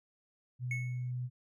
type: tone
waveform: sine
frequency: 124.6 Hz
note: B2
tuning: 16 cents sharp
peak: -34 dBFS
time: 0.59-1.3 s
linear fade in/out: 50 ms
type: tone with exponential decay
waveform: triangle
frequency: 2200 Hz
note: C#7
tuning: 14 cents flat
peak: -31 dBFS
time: 0.71-1.11 s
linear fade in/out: 2 ms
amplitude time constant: 86 ms
effects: none